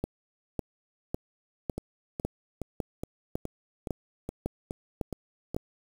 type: two click trains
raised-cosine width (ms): 2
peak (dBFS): -20 / -16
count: 10 / 11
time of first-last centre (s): 1.78-5.546 / 0.04-5.565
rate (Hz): 2.39 / 1.81
effects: 7-bit